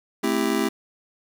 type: chord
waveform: square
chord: A minor seventh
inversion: none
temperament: just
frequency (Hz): 220 / 264 / 330 / 396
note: A3 / C4 / E4 / G4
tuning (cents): 0 / +16 / +2 / +18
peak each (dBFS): -27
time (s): 0.23-0.69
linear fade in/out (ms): 10
effects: 9-bit